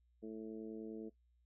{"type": "harmonic tone", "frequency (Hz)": 110, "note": "A2", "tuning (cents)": 0, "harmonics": [2, 3, 4, 5, 6], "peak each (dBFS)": [-48, -48, -48, -61, -62], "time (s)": [0.22, 1.1], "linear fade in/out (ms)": 20, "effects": ["noise-tail reverb RT60 0.1 s tail -18 dB re dry", "added 60 Hz sine -70 dBFS peak until 1.45 s"]}